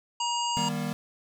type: harmonic tone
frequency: 949 Hz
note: A#5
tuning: 31 cents sharp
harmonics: 1 / 3 / 5 / 7 / 8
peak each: -28 / -32 / -37 / -40 / -37 dBFS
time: 0.2-0.69 s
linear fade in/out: 5 ms
type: chord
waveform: square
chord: Eb major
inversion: none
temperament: equal with one note detuned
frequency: 155.56 / 196 / 239.1 Hz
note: Eb3 / G3 / Bb3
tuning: 0 / 0 / +44 cents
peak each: -34 dBFS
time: 0.57-0.93 s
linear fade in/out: 0 ms
effects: none